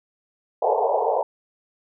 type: band-pass noise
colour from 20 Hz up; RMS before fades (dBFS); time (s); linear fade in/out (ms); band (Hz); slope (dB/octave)
pink; -21; 0.62-1.23; 5; 420 to 960; 96
effects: none